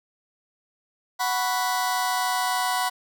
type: chord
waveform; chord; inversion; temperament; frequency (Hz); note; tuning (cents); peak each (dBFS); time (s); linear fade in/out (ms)
sawtooth; F# suspended fourth; none; just; 740 / 986.7 / 1110; F#5 / B5 / C#6; 0 / -2 / +2; -22 / -22 / -27; 1.19-2.9; 20
effects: none